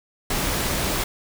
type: noise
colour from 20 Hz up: pink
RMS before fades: -24 dBFS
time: 0.3-1.04 s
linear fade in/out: 5 ms
effects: none